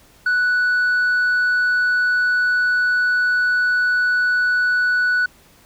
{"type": "tone", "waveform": "sine", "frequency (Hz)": 1480, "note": "F#6", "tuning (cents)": 0, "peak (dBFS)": -12, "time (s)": [0.26, 5.26], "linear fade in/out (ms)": 5, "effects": ["tanh soft clip ceiling -14 dBFS", "pink hiss -51 dBFS RMS until 5.65 s"]}